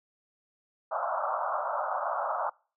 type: band-pass noise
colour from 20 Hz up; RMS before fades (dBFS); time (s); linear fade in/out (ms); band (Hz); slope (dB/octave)
pink; -31; 0.91-2.5; 10; 570 to 1400; 96
effects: noise-tail reverb RT60 0.4 s tail -26 dB re dry